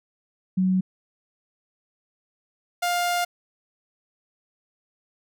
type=tone pair in turn; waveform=sine / sawtooth; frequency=186.4 / 703.8 Hz; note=F#3 / F5; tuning=+13 / +13 cents; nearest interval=octave + major seventh; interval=2300 cents; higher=second; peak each=-18 dBFS; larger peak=neither; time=0.57-0.81 / 2.82-3.25 s; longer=second; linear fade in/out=10 ms; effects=none